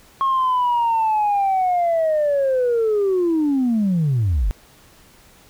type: linear sweep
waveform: sine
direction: down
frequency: 1088 to 39.28 Hz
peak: -14 dBFS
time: 0.21-4.51 s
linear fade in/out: 0 ms
effects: tanh soft clip ceiling -13 dBFS + pink hiss -50 dBFS RMS until 5.49 s